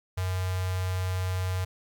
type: tone with notch filter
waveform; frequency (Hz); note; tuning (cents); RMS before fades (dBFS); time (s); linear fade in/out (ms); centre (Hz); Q
square; 92.5; F#2; 0; -29; 0.17-1.65; 10; 280; 0.7
effects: 11-bit